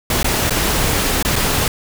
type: noise with dropouts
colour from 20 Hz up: pink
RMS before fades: -17 dBFS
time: 0.1-1.68 s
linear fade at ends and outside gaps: 2 ms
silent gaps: 0.23-0.244 / 0.497-0.506 / 1.227-1.249 / 1.357-1.361 s
effects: none